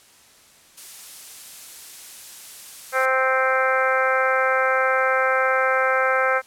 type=noise; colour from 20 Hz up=blue; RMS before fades=-37 dBFS; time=0.77-3.06 s; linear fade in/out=10 ms
type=harmonic tone; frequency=261.6 Hz; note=C4; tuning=in tune; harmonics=2 / 3 / 4 / 5 / 6 / 7 / 8 / 9; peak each=-22 / -27 / -29 / -23 / -23 / -33 / -28 / -33 dBFS; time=2.92-6.42 s; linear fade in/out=50 ms
effects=white hiss -52 dBFS RMS until 6.46 s + low-pass 11000 Hz 12 dB/octave